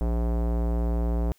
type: tone with low-pass filter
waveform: square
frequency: 58.2 Hz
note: A#1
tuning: 2 cents flat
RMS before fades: -25 dBFS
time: 0.01-1.32 s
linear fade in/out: 0 ms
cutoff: 690 Hz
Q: 1.2
effects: white hiss -64 dBFS RMS until 1.38 s